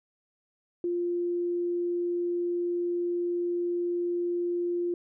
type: tone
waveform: sine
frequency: 349.2 Hz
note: F4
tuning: in tune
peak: -26 dBFS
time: 0.84-4.94 s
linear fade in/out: 2 ms
effects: none